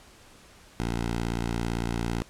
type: tone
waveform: 10% pulse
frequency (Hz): 57.8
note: A#1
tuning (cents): -14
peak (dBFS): -19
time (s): 0.8-2.22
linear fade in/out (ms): 0
effects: pink hiss -53 dBFS RMS until 2.29 s + low-pass 10000 Hz 12 dB/octave